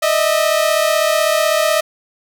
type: tone pair together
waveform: sawtooth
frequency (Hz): 610 / 646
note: D#5 / E5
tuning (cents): -34 / -35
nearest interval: minor second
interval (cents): 99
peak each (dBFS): -12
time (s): 0.02-1.81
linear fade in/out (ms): 10
effects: none